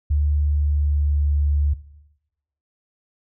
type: tone with pitch glide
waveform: sine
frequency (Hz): 73.6 to 72.67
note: D2 to D2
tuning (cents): +4 to -18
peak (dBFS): -16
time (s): 0.1-1.74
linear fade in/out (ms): 10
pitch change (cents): -22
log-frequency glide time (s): 0.36-1.35
effects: noise-tail reverb RT60 0.9 s tail -17 dB re dry